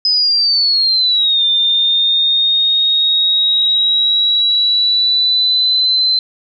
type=linear two-way sweep; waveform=sine; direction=down then up; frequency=5060 to 3593 to 4078 Hz; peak=-10 dBFS; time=0.05-6.19 s; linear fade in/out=2 ms; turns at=1.45 s; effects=none